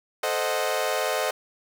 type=chord; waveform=sawtooth; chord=A diminished seventh; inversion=none; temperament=equal; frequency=440 / 523.3 / 622.3 / 740 Hz; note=A4 / C5 / Eb5 / Gb5; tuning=0 / 0 / 0 / 0 cents; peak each=-27 / -25 / -24 / -27 dBFS; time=0.23-1.31 s; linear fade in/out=5 ms; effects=none